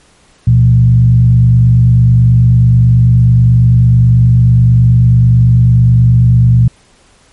sine tone with frequency modulation, 120 Hz, B2, 49 cents flat, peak -3 dBFS, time 0.47-6.68 s, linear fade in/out 5 ms, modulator 49.2 Hz, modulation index 0.59, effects pink hiss -47 dBFS RMS until 7.32 s + MP3 48 kbps

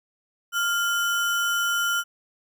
sine tone with sample-and-hold, 1396.9 Hz, F6, in tune, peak -21 dBFS, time 0.52-2.04 s, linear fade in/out 50 ms, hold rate 4410 Hz, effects none

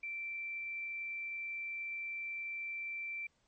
sine tone, 2343 Hz, D7, 5 cents flat, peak -38 dBFS, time 0.03-3.27 s, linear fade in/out 5 ms, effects pink hiss -75 dBFS RMS until 3.47 s + MP3 32 kbps

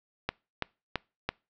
click train, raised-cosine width 0.3 ms, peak -12 dBFS, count 4, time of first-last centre 0.29-1.29 s, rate 3 Hz, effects noise-tail reverb RT60 0.3 s tail -25 dB re dry + low-pass 5000 Hz 12 dB/octave

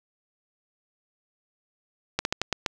slowing click train, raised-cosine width 0.2 ms, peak -7 dBFS, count 6, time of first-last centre 2.19-2.662 s, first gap 61 ms, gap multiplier 1.22, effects none

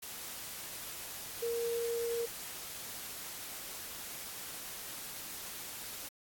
sine tone in noise, 467.3 Hz, A#4, 4 cents sharp, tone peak -32 dBFS, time 1.42-2.26 s, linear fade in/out 10 ms, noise white, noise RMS -44 dBFS, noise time 0.02-6.09 s, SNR +9 dB, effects AAC 64 kbps

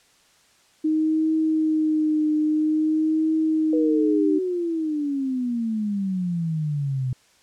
sine tone with vibrato, 311.1 Hz, D#4, in tune, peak -18 dBFS, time 0.84-4.39 s, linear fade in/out 10 ms, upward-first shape triangle, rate 0.5 Hz, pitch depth 34 cents each way
sine exponential sweep, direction down, 491.4 to 125.6 Hz, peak -22 dBFS, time 3.73-7.13 s, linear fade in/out 2 ms
effects white hiss -58 dBFS RMS until 7.42 s + low-pass 8000 Hz 12 dB/octave

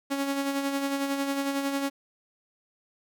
sawtooth tone with tremolo, 277.2 Hz, C#4, in tune, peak -21 dBFS, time 0.1-1.9 s, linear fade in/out 20 ms, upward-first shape sine, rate 11 Hz, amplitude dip 45%, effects none

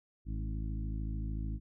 harmonic tone with a mistuned harmonic, 53.5 Hz, A1, 48 cents flat, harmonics 1 / 2 / 3 / 4 / 5 / 6, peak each -35 / -41 / -45 / -47 / -49 / -51 dBFS, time 0.25-1.6 s, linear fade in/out 50 ms, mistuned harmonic 5, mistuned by +17 cents, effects none

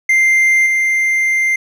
triangle tone with level steps, 2093 Hz, C7, in tune, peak -7 / -10 dBFS, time 0.09-1.56 s, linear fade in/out 5 ms, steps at 0.66 s, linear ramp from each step 5 ms, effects none

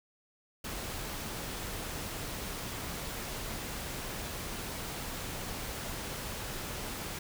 pink noise, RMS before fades -39 dBFS, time 0.64-7.19 s, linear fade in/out 5 ms, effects none

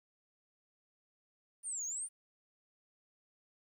sine linear two-way sweep, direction down then up, 9310 to 6330 to 9310 Hz, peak -35 dBFS, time 1.63-2.09 s, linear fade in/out 50 ms, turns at 1.85 s, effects tanh soft clip ceiling -35 dBFS + 12-bit

